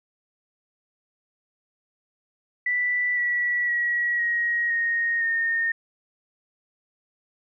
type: tone with pitch steps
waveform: sine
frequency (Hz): 1973 / 1944.7 / 1916.8 / 1889.4 / 1862.3 / 1835.6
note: B6 / B6 / A#6 / A#6 / A#6 / A#6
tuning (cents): -2 / -27 / +48 / +23 / -2 / -27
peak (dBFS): -21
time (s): 2.66-5.72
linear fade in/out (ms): 5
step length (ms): 510
effects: none